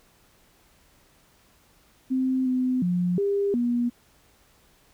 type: tone with pitch steps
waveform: sine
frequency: 260 / 254.7 / 177.7 / 400.9 / 240.5 Hz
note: C4 / C4 / F3 / G4 / B3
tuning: -11 / -46 / +30 / +39 / -46 cents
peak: -21 dBFS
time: 2.1-3.9 s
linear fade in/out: 20 ms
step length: 360 ms
effects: pink hiss -60 dBFS RMS until 4.93 s